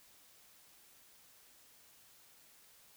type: silence
effects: white hiss -63 dBFS RMS until 2.96 s